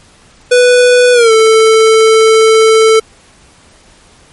square tone with pitch glide, 493.9 to 442.6 Hz, B4 to A4, 0 to +10 cents, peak -4 dBFS, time 0.51-3 s, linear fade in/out 10 ms, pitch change -190 cents, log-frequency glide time 1.13-1.32 s, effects pink hiss -43 dBFS RMS until 4.32 s + MP3 48 kbps

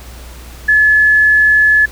sine tone, 1716 Hz, A6, 44 cents flat, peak -6 dBFS, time 0.68-1.86 s, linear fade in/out 10 ms, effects added 60 Hz sine -31 dBFS peak until 1.91 s + pink hiss -37 dBFS RMS until 1.91 s

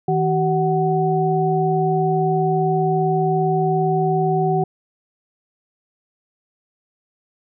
sine tone cluster, 159.8 / 382.6 / 745 Hz, D#3 / G4 / F#5, +47 / -42 / +12 cents, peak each -20 dBFS, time 0.08-4.64 s, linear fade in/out 5 ms, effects none

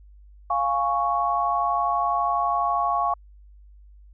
sine chord, Db major, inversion first, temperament equal, 698.5 / 830.6 / 1108.7 Hz, F5 / Ab5 / Db6, 0 / 0 / 0 cents, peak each -25 / -27 / -23 dBFS, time 0.5-3.14 s, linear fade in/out 5 ms, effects added 50 Hz sine -46 dBFS peak until 4.13 s

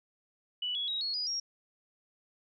sine tone with pitch steps, 2960 / 3361 / 3817 / 4334 / 4921 / 5588 Hz, F#7 / G#7 / A#7 / C#8 / D#8 / F8, 0 / +20 / +40 / -40 / -20 / 0 cents, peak -31 dBFS, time 0.62-1.4 s, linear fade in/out 5 ms, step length 130 ms, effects none

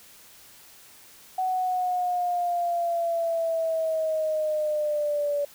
sine linear sweep, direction down, 749 to 574 Hz, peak -23 dBFS, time 1.38-5.45 s, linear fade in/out 5 ms, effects white hiss -51 dBFS RMS until 5.54 s

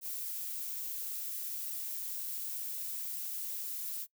violet noise, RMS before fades -39 dBFS, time 0.01-4.07 s, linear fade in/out 50 ms, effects noise-tail reverb RT60 0.1 s tail -22 dB re dry

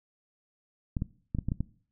clicks, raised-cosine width 5 ms, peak -17 dBFS, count 7, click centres 0.968 / 1.021 / 1.349 / 1.387 / 1.486 / 1.519 / 1.606 s, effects noise-tail reverb RT60 0.5 s tail -20 dB re dry

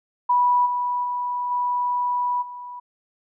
sine tone with level steps, 981 Hz, B5, 12 cents flat, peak -15 / -21 / -23 / -20 / -33 dBFS, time 0.29-2.8 s, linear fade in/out 10 ms, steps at 0.65 / 1.03 / 1.5 / 2.41 s, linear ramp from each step 20 ms, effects none

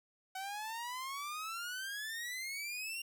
sawtooth exponential sweep, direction up, 750 to 2800 Hz, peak -36 dBFS, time 0.35-3.02 s, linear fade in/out 5 ms, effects none

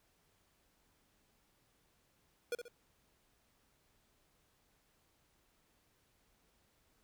square tone with echo, 480.6 Hz, B4, 47 cents flat, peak -35 dBFS, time 2.52-2.55 s, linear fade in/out 2 ms, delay 66 ms, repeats 2, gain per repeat -8 dB, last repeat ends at 2.682 s, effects pink hiss -74 dBFS RMS until 7.03 s

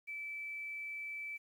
sine tone with quantisation, 2315 Hz, D7, 25 cents flat, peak -40 dBFS, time 0.07-1.38 s, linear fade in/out 20 ms, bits 11, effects none

